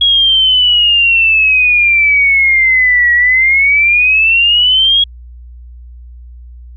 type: exponential two-way sweep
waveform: sine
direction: down then up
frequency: 3322 to 1912 to 3322 Hz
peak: -6 dBFS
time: 0.01-5.04 s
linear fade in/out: 5 ms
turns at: 3.13 s
effects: added 60 Hz sine -30 dBFS peak until 6.76 s